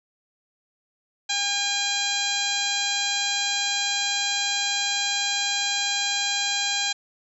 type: harmonic tone with a mistuned harmonic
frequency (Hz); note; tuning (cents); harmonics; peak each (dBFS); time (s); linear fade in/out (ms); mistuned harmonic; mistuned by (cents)
808; G#5; -48; 1 / 2 / 3 / 4 / 5 / 6 / 7 / 8 / 9; -33 / -32 / -31 / -29 / -28 / -35 / -37 / -34 / -32; 1.29-6.93; 10; 9; +16
effects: none